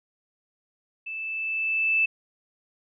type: tone with level ramp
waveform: sine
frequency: 2635 Hz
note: E7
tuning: 1 cent flat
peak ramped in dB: -32 to -18 dBFS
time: 1.06-2.06 s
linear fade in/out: 10 ms
effects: none